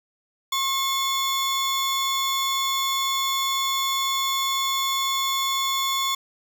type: tone pair together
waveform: 35% pulse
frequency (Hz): 1082 / 3458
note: C#6 / A7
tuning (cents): -42 / -31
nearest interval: octave + minor sixth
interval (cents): 2011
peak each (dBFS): -23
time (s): 0.52-6.15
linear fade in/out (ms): 5
effects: none